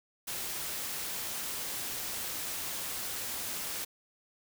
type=noise; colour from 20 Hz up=white; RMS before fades=-37 dBFS; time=0.27-3.85 s; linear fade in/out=10 ms; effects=none